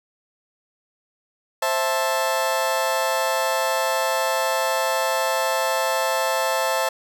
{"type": "chord", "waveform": "30% pulse", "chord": "A minor", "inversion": "first", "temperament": "just", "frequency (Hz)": [528, 660, 880], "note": ["C5", "E5", "A5"], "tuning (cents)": [16, 2, 0], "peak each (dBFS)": -22, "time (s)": [1.62, 6.89], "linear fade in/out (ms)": 5, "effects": []}